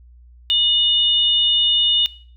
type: tone pair together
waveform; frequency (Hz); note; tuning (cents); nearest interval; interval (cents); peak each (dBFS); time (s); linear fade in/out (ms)
sine; 2916 / 3605; F#7 / A7; -26 / +41; major third; 367; -17; 0.5-2.06; 0
effects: noise-tail reverb RT60 0.5 s tail -19 dB re dry + added 60 Hz sine -43 dBFS peak until 2.36 s